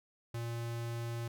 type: tone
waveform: square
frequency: 117.1 Hz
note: A#2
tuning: 8 cents sharp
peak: -37 dBFS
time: 0.34-1.28 s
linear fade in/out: 5 ms
effects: none